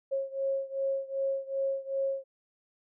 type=beating tone pair; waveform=sine; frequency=542 / 544.6 Hz; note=C#5 / C#5; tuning=-39 / -31 cents; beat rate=2.6 Hz; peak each=-31 / -33 dBFS; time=0.11-2.24 s; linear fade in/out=20 ms; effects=none